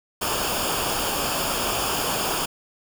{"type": "noise with comb filter", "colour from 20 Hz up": "pink", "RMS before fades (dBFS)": -25, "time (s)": [0.21, 2.46], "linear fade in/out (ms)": 10, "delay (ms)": 0.5, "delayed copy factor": -0.7, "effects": []}